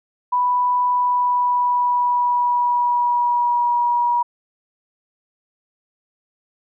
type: tone with pitch glide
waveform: sine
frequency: 987.8 to 960.8 Hz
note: B5 to B5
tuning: 0 to -48 cents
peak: -15 dBFS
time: 0.32-4.23 s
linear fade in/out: 10 ms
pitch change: -48 cents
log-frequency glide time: 0.87-3.74 s
effects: none